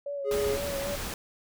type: tone with vibrato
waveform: sine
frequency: 562 Hz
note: C#5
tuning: 24 cents sharp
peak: -31 dBFS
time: 0.06-0.96 s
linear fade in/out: 5 ms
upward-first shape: sine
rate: 3.8 Hz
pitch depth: 33 cents each way
type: tone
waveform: triangle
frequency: 415.3 Hz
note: G#4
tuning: in tune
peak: -24 dBFS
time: 0.24-0.58 s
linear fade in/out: 50 ms
type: noise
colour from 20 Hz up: pink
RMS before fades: -35 dBFS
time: 0.31-1.14 s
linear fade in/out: 2 ms
effects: none